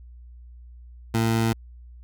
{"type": "tone", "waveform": "20% pulse", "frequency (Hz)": 113.4, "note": "A#2", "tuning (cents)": -47, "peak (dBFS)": -15, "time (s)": [1.14, 1.53], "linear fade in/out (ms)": 5, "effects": ["added 60 Hz sine -42 dBFS peak until 2.03 s"]}